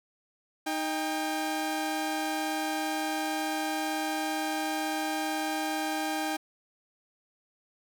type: tone pair together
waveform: sawtooth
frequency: 311.1 / 796.7 Hz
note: D#4 / G5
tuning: 0 / +28 cents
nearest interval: octave + major third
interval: 1628 cents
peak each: -28 / -28 dBFS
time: 0.66-6.37 s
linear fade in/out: 10 ms
effects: none